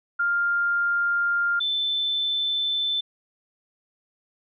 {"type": "tone pair in turn", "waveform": "sine", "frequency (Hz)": [1400, 3528], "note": ["F6", "A7"], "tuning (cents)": [4, 4], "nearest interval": "octave + major third", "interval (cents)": 1600, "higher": "second", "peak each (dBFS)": [-20, -22], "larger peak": "first", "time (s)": [[0.19, 1.6], [1.6, 3.01]], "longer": "neither", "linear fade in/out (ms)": 10, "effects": []}